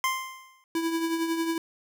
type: tone with exponential decay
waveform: 25% pulse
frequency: 1046.5 Hz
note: C6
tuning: in tune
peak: -18 dBFS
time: 0.04-0.64 s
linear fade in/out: 1 ms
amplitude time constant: 130 ms
type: tone with tremolo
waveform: square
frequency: 329.6 Hz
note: E4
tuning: in tune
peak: -24 dBFS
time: 0.75-1.58 s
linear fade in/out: 2 ms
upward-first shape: triangle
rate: 11 Hz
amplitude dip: 55%
effects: none